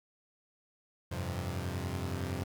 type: chord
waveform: sawtooth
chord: F suspended second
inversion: none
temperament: equal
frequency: 87.31 / 98 / 130.81 Hz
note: F2 / G2 / C3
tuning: 0 / 0 / 0 cents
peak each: -33 / -35 / -36 dBFS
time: 1.11-2.44 s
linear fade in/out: 10 ms
effects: 10-bit